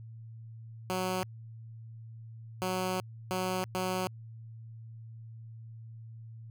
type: tone bursts at uneven times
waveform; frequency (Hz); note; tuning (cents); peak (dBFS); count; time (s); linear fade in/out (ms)
10% pulse; 185; F#3; 0; -22; 4; 0.9-1.23 / 2.62-3 / 3.31-3.64 / 3.75-4.07; 0
effects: added 113 Hz sine -44 dBFS peak until 6.5 s